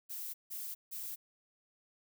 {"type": "noise bursts", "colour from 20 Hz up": "violet", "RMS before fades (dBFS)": -42, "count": 3, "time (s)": [0.09, 1.16], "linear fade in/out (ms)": 20, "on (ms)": 250, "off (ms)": 160, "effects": []}